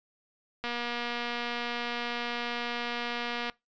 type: click train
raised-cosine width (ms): 0.3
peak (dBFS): -18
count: 684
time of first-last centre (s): 0.64-3.498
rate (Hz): 239
effects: noise-tail reverb RT60 0.2 s tail -23 dB re dry + resampled to 16000 Hz